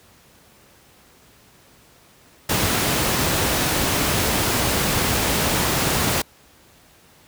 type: noise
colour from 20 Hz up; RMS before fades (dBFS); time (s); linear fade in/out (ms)
pink; -20; 2.49-6.22; 5
effects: pink hiss -52 dBFS RMS until 7.27 s + high-pass 60 Hz 12 dB/octave